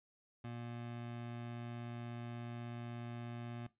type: tone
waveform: 25% pulse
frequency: 118.9 Hz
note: A#2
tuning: 35 cents sharp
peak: -40 dBFS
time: 0.44-3.67 s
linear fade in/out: 5 ms
effects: noise-tail reverb RT60 0.2 s tail -18 dB re dry + resampled to 8000 Hz